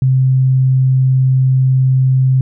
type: tone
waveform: sine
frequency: 130.81 Hz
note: C3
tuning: in tune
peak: -8 dBFS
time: 0.02-2.41 s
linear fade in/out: 2 ms
effects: none